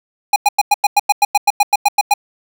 square tone bursts, 820 Hz, G#5, 22 cents flat, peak -8 dBFS, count 15, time 0.33-2.139 s, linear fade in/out 5 ms, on 31 ms, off 96 ms, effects none

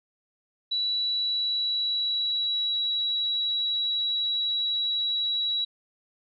sine tone with pitch glide, 3934 to 3896 Hz, B7 to B7, -7 to -24 cents, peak -24 dBFS, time 0.71-5.65 s, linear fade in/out 10 ms, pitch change -17 cents, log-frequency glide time 1.06-2.78 s, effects none

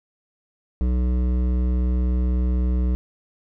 triangle tone with hard clipping, 61.9 Hz, B1, 5 cents sharp, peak -20 dBFS, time 0.81-2.95 s, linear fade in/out 0 ms, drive 16 dB, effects none

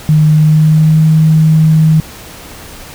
sine tone with pitch glide, 153.7 to 157.47 Hz, D#3 to D#3, -21 to +21 cents, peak -4 dBFS, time 0.09-2 s, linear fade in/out 0 ms, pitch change +42 cents, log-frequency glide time 0.36-1.03 s, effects pink hiss -31 dBFS RMS until 2.94 s

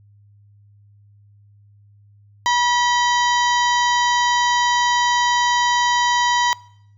harmonic tone with a mistuned harmonic, 969 Hz, B5, 33 cents flat, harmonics 1 / 2 / 3 / 4 / 5 / 6 / 7, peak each -16 / -22 / -26 / -28 / -30 / -32 / -33 dBFS, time 2.46-6.53 s, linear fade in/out 0 ms, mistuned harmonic 3, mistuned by +110 cents, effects noise-tail reverb RT60 0.7 s tail -22 dB re dry + added 102 Hz sine -48 dBFS peak until 6.97 s

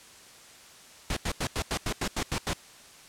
pink noise bursts, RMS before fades -29 dBFS, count 10, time 1.1-2.534 s, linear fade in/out 2 ms, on 66 ms, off 86 ms, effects white hiss -51 dBFS RMS until 3.08 s + low-pass 9000 Hz 12 dB/octave

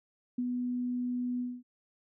sine tone with ADSR envelope, 246.9 Hz, B3, in tune, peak -28 dBFS, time 0.38-1.63 s, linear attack 6 ms, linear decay 49 ms, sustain -2 dB, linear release 230 ms, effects none

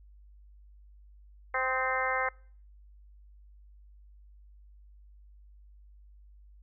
harmonic tone with a mistuned harmonic, 260.3 Hz, C4, 9 cents flat, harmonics 2 / 3 / 4 / 5 / 6 / 7 / 8, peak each -35 / -35 / -35 / -35 / -35 / -35 / -35 dBFS, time 1.54-2.29 s, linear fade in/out 5 ms, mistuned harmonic 5, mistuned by -33 cents, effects noise-tail reverb RT60 0.5 s tail -26 dB re dry + added 50 Hz sine -52 dBFS peak until 6.62 s

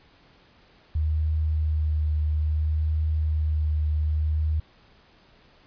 sine tone with vibrato, 77.1 Hz, D#2, 15 cents flat, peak -21 dBFS, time 0.95-4.6 s, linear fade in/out 5 ms, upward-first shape triangle, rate 0.6 Hz, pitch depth 21 cents each way, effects pink hiss -57 dBFS RMS until 5.66 s + resampled to 11025 Hz

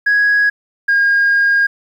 sine tone pair in turn, 1661.2 / 1623.3 Hz, G#6 / G#6, 0 / -40 cents, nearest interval unison, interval 40 cents, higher first, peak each -8 dBFS, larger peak neither, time 0.06-0.5 / 0.88-1.67 s, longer second, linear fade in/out 10 ms, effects tanh soft clip ceiling -7 dBFS + 8-bit

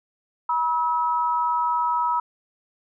sine tone pair together, 966.4 / 1290 Hz, B5 / E6, -38 / -38 cents, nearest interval perfect fourth, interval 500 cents, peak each -21 / -25 dBFS, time 0.49-2.2 s, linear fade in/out 5 ms, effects none

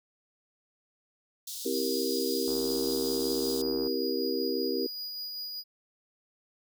pink high-pass noise, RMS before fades -39 dBFS, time 1.47-3.62 s, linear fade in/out 5 ms, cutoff 3600 Hz, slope 48 dB/octave
sine chord, C dominant seventh, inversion none, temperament just, 261.6 / 327 / 392.4 / 470.9 Hz, C4 / E4 / G4 / Bb4, 0 / -14 / +2 / +18 cents, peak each -34 / -35 / -32 / -33 dBFS, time 1.65-4.87 s, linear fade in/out 10 ms
square tone with tremolo, 4905 Hz, D#8, 26 cents flat, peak -35 dBFS, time 1.71-5.64 s, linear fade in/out 50 ms, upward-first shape sine, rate 5.2 Hz, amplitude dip 25%
click train, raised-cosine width 1 ms, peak -30 dBFS, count 114, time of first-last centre 2.48-3.872 s, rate 81.2 Hz
effects none

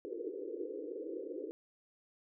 white band-pass noise, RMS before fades -42 dBFS, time 0.05-1.51 s, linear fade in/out 0 ms, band 300 to 500 Hz, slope 96 dB/octave, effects none

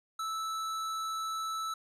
sine tone with hard clipping, 1313 Hz, E6, 7 cents flat, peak -35 dBFS, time 0.19-1.74 s, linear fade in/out 5 ms, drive 15 dB, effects resampled to 32000 Hz

